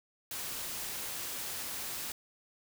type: noise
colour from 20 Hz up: white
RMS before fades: -39 dBFS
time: 0.31-2.12 s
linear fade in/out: 2 ms
effects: none